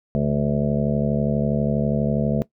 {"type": "harmonic tone", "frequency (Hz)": 72.3, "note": "D2", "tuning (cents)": -27, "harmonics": [1, 2, 3, 5, 6, 7, 8, 9], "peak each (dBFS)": [-32, -22, -22, -34, -31, -29, -32, -29], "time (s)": [0.15, 2.42], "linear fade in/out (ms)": 0, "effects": ["noise-tail reverb RT60 0.1 s tail -18 dB re dry"]}